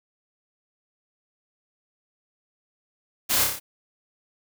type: noise with echo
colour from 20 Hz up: white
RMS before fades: -23 dBFS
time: 3.29-3.45 s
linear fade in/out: 20 ms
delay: 30 ms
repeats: 5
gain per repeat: -3 dB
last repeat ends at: 3.6 s
effects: none